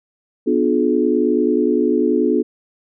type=chord; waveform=sine; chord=B diminished seventh; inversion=none; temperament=just; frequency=246.9 / 296.3 / 355.6 / 426.7 Hz; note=B3 / D4 / F4 / Ab4; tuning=0 / +15 / +31 / +47 cents; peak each=-19 dBFS; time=0.46-2.43 s; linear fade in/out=20 ms; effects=none